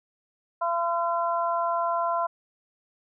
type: harmonic tone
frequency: 340 Hz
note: F4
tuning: 46 cents flat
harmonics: 2 / 3 / 4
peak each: -27 / -26 / -32 dBFS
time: 0.61-2.27 s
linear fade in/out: 10 ms
effects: none